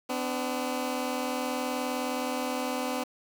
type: tone pair together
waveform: 15% pulse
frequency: 253.9 / 293.3 Hz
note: B3 / D4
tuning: +48 / -2 cents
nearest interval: major second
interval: 250 cents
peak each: -24 / -28 dBFS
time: 0.09-3.04 s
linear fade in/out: 10 ms
effects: 8-bit